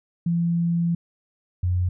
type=tone pair in turn; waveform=sine; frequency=170 / 89.79 Hz; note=F3 / F2; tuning=-46 / +49 cents; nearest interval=major seventh; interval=1105 cents; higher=first; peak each=-19 dBFS; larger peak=neither; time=0.26-0.95 / 1.63-1.89 s; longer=first; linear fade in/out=5 ms; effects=none